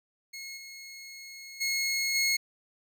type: tone with level steps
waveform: 20% pulse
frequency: 2169 Hz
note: C#7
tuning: 38 cents flat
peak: -34 / -38 / -22 / -19 dBFS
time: 0.33-2.37 s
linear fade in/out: 10 ms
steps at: 0.56 / 1.6 / 2.14 s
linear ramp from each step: 20 ms
effects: none